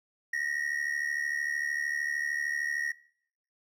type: ring-modulated tone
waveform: triangle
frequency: 1881 Hz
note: A#6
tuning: 15 cents sharp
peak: -24 dBFS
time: 0.33-2.92 s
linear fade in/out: 5 ms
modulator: 36.6 Hz
effects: noise-tail reverb RT60 0.7 s tail -24 dB re dry